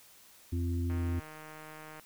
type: harmonic tone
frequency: 86 Hz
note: F2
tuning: 26 cents flat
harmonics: 1 / 3 / 4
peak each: -30 / -37 / -43 dBFS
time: 0.52-1.2 s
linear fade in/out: 10 ms
type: click train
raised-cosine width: 0.5 ms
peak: -33 dBFS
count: 171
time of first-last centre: 0.9-1.997 s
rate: 155 Hz
effects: white hiss -58 dBFS RMS until 2.05 s